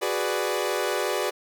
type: chord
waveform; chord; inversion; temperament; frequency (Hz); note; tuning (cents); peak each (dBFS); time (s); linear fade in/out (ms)
sawtooth; G# half-diminished seventh; third; equal; 370 / 415.3 / 493.9 / 587.3; F#4 / G#4 / B4 / D5; 0 / 0 / 0 / 0; -26; 0.01-1.31; 20
effects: none